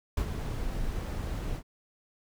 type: noise with ADSR envelope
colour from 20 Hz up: brown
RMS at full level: -26 dBFS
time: 0.17-1.63 s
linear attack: 4 ms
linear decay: 72 ms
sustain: -7 dB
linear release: 76 ms
effects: none